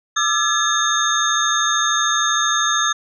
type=tone cluster; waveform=sine; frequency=1199 / 1332 / 1706 / 3645 / 6410 Hz; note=D6 / E6 / G#6 / A#7 / G8; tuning=+36 / +18 / +46 / -40 / +38 cents; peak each=-22 dBFS; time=0.16-2.93 s; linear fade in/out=10 ms; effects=none